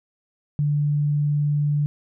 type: tone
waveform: sine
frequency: 146.83 Hz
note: D3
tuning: in tune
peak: -18 dBFS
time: 0.59-1.86 s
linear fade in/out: 0 ms
effects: none